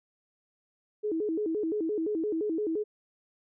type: tone with vibrato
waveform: sine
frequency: 370 Hz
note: F#4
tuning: in tune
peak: -27 dBFS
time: 1.03-2.84 s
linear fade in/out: 20 ms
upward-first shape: square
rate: 5.8 Hz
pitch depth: 230 cents each way
effects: none